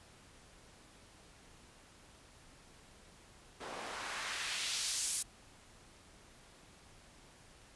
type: noise with band-pass filter sweep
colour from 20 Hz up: white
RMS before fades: -39 dBFS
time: 3.6-5.23 s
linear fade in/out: 10 ms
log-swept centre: 460 to 10000 Hz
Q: 0.94
effects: pink hiss -60 dBFS RMS until 7.75 s + resampled to 24000 Hz